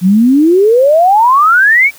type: exponential sweep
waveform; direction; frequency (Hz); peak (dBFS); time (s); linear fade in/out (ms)
sine; up; 174.61 to 2337; -4; 0.01-1.91; 50
effects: white hiss -38 dBFS RMS until 1.98 s